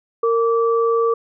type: tone pair together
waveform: sine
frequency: 460.1 / 1159.4 Hz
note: A#4 / D6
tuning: -23 / -23 cents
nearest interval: octave + major third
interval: 1600 cents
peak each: -15 / -21 dBFS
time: 0.23-1.14 s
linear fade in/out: 5 ms
effects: none